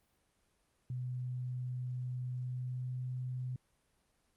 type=tone with pitch glide; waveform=sine; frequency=125.5 to 126.74 Hz; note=B2 to B2; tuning=+28 to +45 cents; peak=-36 dBFS; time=0.9-3.56 s; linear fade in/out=2 ms; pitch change=+17 cents; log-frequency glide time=2.34-3.05 s; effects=pink hiss -75 dBFS RMS until 4.36 s + Opus 32 kbps